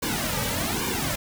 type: noise with flanger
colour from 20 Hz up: pink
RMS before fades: -27 dBFS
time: 0.02-1.16 s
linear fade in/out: 10 ms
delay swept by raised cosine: 1.5 to 2.9 ms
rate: 1.2 Hz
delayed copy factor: -1
effects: none